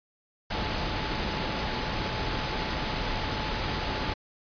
sine tone in noise, 863 Hz, A5, 34 cents flat, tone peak -39 dBFS, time 0.5-4.14 s, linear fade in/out 10 ms, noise pink, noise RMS -30 dBFS, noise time 0.5-4.14 s, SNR -12 dB, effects resampled to 11025 Hz

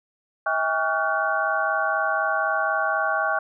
sine tone cluster, 642 / 805 / 1132 / 1417 / 1521 Hz, E5 / G5 / C#6 / F6 / F#6, -46 / +46 / +36 / +25 / +47 cents, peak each -27 dBFS, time 0.46-3.39 s, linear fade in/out 5 ms, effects none

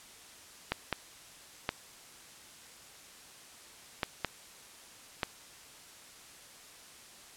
clicks, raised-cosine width 0.3 ms, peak -13 dBFS, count 6, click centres 0.72 / 0.927 / 1.691 / 4.032 / 4.247 / 5.232 s, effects white hiss -53 dBFS RMS until 7.36 s + low-pass 10000 Hz 12 dB/octave

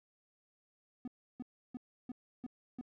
triangle tone bursts, 248.1 Hz, B3, 8 cents sharp, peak -37 dBFS, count 6, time 1.05-2.812 s, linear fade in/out 2 ms, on 27 ms, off 320 ms, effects none

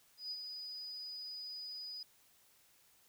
sine tone with ADSR envelope, 4958 Hz, D#8, 7 cents flat, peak -38 dBFS, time 0.17-2.03 s, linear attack 140 ms, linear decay 48 ms, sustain -5 dB, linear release 3 ms, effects white hiss -68 dBFS RMS until 3.08 s

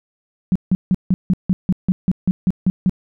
sine tone bursts, 185 Hz, F#3, in tune, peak -11 dBFS, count 13, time 0.52-2.895 s, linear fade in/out 0 ms, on 35 ms, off 160 ms, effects none

